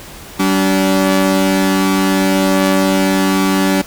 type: tone pair together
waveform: sawtooth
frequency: 191.82 / 287.4 Hz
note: G3 / D4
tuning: -37 / -37 cents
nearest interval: perfect fifth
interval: 700 cents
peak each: -10 dBFS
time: 0.39-3.82 s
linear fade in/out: 10 ms
effects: pink hiss -34 dBFS RMS until 3.86 s